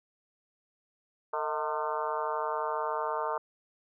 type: harmonic tone with a mistuned harmonic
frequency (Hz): 151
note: D3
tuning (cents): +48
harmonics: 3 / 4 / 5 / 6 / 7 / 8 / 9 / 10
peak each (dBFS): -37 / -36 / -43 / -34 / -37 / -37 / -42 / -47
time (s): 1.33-3.38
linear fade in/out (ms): 5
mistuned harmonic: 4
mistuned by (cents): +73
effects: none